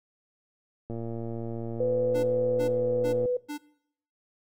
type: click train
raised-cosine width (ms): 2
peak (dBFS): -23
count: 272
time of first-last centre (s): 0.9-3.257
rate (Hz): 115
type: tone with pitch glide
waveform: sine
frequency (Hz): 501 to 495.8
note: B4 to B4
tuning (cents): +25 to +7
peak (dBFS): -23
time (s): 1.8-3.37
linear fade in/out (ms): 5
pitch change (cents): -18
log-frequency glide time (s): 2.45-2.98
type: tone bursts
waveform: square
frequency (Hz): 294.9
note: D4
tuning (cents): +7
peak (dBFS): -33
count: 4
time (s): 2.14-3.582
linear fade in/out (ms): 20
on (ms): 98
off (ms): 350
effects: noise-tail reverb RT60 0.7 s tail -21 dB re dry